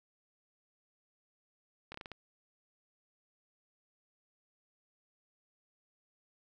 slowing click train, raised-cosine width 0.3 ms, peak -28 dBFS, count 6, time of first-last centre 1.92-2.117 s, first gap 24 ms, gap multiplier 1.25, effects none

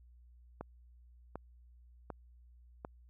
click train, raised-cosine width 1 ms, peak -27 dBFS, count 4, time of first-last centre 0.61-2.849 s, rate 1.34 Hz, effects added 60 Hz sine -57 dBFS peak until 3.09 s

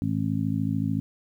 harmonic tone, 53.6 Hz, A1, 45 cents flat, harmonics 2 / 3 / 4 / 5, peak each -29 / -29 / -29 / -29 dBFS, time 0.02-1 s, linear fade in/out 0 ms, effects 10-bit

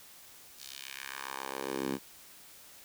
10% pulse tone with high-pass filter sweep, 67.3 Hz, C2, 49 cents sharp, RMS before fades -39 dBFS, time 0.57-1.99 s, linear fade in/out 50 ms, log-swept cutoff 5000 to 220 Hz, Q 1.5, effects white hiss -54 dBFS RMS until 2.84 s

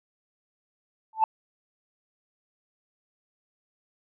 sine tone with exponential growth, 880 Hz, A5, in tune, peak -12 dBFS, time 1.13-1.24 s, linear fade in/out 2 ms, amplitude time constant 22 ms, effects tanh soft clip ceiling -12 dBFS

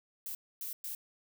violet noise bursts at uneven times, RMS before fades -40 dBFS, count 3, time 0.26-0.35 / 0.61-0.73 / 0.84-0.95 s, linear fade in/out 2 ms, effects none

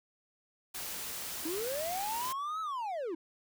white noise, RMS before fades -40 dBFS, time 0.74-2.33 s, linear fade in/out 10 ms
triangle linear two-way sweep, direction up then down, 302.9 to 1314 to 302.9 Hz, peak -32 dBFS, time 1.45-3.15 s, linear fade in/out 5 ms, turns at 2.61 s
effects none

